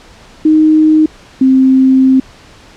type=tone pair in turn; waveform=sine; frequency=311.1 / 262.8 Hz; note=D#4 / C4; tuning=0 / +8 cents; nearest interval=minor third; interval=292 cents; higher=first; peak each=-4 dBFS; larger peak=neither; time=0.45-1.06 / 1.41-2.2 s; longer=second; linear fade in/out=5 ms; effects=pink hiss -39 dBFS RMS until 2.76 s + low-pass 6000 Hz 12 dB/octave